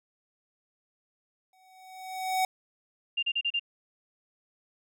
square tone with exponential growth, 751 Hz, F#5, 26 cents sharp, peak -23 dBFS, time 1.53-2.45 s, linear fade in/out 2 ms, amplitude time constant 200 ms
sine tone bursts, 2794 Hz, F7, in tune, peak -25 dBFS, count 5, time 3.17-3.596 s, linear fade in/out 10 ms, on 58 ms, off 34 ms
effects none

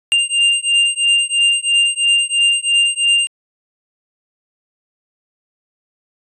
square beating tone pair, 2794 / 2797 Hz, F7 / F7, 0 / +2 cents, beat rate 3 Hz, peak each -16 / -16 dBFS, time 0.12-3.27 s, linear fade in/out 0 ms, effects resampled to 24000 Hz

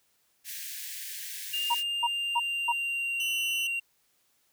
white high-pass noise, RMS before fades -39 dBFS, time 0.44-1.84 s, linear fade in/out 50 ms, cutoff 1600 Hz, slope 96 dB/octave
triangle tone with pitch glide, 2809 to 2759 Hz, F7 to F7, +9 to -22 cents, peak -27 dBFS, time 1.53-3.8 s, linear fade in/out 10 ms, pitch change -31 cents, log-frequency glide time 1.82-3.25 s
sine tone bursts, 947 Hz, A#5, 27 cents sharp, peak -23 dBFS, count 4, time 1.7-2.724 s, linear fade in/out 10 ms, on 46 ms, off 280 ms
sawtooth tone, 2992 Hz, F#7, 19 cents sharp, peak -29 dBFS, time 3.2-3.67 s, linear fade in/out 2 ms
effects white hiss -70 dBFS RMS until 4.52 s

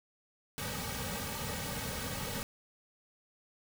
pink noise with comb filter, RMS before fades -38 dBFS, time 0.58-2.43 s, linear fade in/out 0 ms, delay 2.9 ms, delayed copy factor -1, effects none

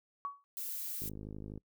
sine tone with exponential decay, 1125 Hz, C#6, 25 cents sharp, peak -32 dBFS, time 0.25-0.44 s, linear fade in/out 0 ms, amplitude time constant 40 ms
violet noise, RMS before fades -40 dBFS, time 0.57-1.09 s, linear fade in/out 0 ms
click train, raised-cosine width 3 ms, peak -32 dBFS, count 30, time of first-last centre 1.02-1.577 s, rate 52.1 Hz
effects noise-tail reverb RT60 0.1 s tail -24 dB re dry

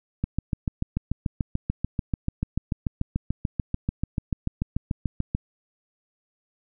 click train, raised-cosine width 5 ms, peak -12 dBFS, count 36, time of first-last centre 0.24-5.349 s, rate 6.85 Hz, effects none

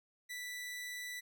sawtooth tone, 1974 Hz, B6, 1 cent flat, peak -38 dBFS, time 0.29-1.21 s, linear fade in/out 20 ms, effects none

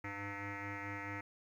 sine tone with frequency modulation, 1108.7 Hz, C#6, in tune, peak -39 dBFS, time 0.04-1.21 s, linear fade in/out 5 ms, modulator 202 Hz, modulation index 5.7, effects tanh soft clip ceiling -37 dBFS + 12-bit

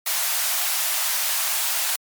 white high-pass noise, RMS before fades -23 dBFS, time 0.06-1.96 s, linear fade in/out 5 ms, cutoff 620 Hz, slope 48 dB/octave, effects MP3 96 kbps

